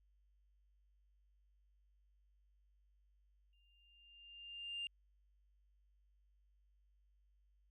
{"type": "tone with exponential growth", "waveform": "sine", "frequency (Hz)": 2800, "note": "F7", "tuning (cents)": 4, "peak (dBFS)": -38, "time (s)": [3.53, 4.87], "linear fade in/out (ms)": 1, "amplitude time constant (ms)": 290, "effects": ["tanh soft clip ceiling -37 dBFS", "added 50 Hz sine -70 dBFS peak until 7.7 s"]}